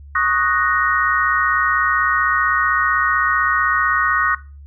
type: chord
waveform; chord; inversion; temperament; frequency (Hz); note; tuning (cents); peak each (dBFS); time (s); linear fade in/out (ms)
sine; D# minor seventh; third; equal; 1108.7 / 1244.5 / 1480 / 1864.7; C#6 / D#6 / F#6 / A#6; 0 / 0 / 0 / 0; -21 / -20 / -20 / -20; 0.15-4.35; 5
effects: noise-tail reverb RT60 0.3 s tail -18 dB re dry + added 71 Hz sine -36 dBFS peak until 4.66 s